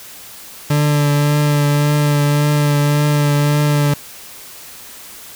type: tone with vibrato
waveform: 40% pulse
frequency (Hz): 146.6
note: D3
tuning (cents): -3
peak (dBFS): -11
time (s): 0.7-3.94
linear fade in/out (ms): 5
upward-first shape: triangle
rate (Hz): 1.8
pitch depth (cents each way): 21
effects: white hiss -36 dBFS RMS until 5.35 s